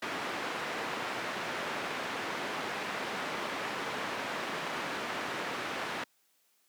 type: low-pass noise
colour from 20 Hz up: white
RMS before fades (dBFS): -36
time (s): 0.02-6.04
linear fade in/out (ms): 5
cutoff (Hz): 1900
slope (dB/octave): 12
effects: white hiss -71 dBFS RMS until 6.68 s + high-pass 200 Hz 12 dB/octave